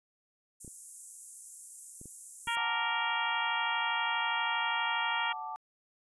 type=high-pass noise; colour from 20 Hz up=pink; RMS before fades=-46 dBFS; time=0.6-2.56 s; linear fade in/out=10 ms; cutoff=7200 Hz; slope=48 dB/octave
type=clicks; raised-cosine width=3 ms; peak=-37 dBFS; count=5; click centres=0.647 / 0.678 / 2.014 / 2.057 / 2.473 s
type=harmonic tone; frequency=466.2 Hz; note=A#4; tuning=in tune; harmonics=2 / 3 / 4 / 5 / 6 / 7; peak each=-34 / -36 / -37 / -38 / -39 / -39 dBFS; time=2.47-5.33 s; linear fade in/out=10 ms
type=chord; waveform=sine; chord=D major; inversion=first; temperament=equal; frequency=740 / 880 / 1174.7 Hz; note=F#5 / A5 / D6; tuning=0 / 0 / 0 cents; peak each=-43 / -39 / -42 dBFS; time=2.57-5.56 s; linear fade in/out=0 ms
effects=resampled to 24000 Hz